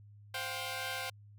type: chord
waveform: 10% pulse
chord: C suspended fourth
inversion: none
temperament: equal with one note detuned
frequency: 523.3 / 710.7 / 784 Hz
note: C5 / F5 / G5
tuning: 0 / +30 / 0 cents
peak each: -33 dBFS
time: 0.34-1.1 s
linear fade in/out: 5 ms
effects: added 103 Hz sine -53 dBFS peak until 1.38 s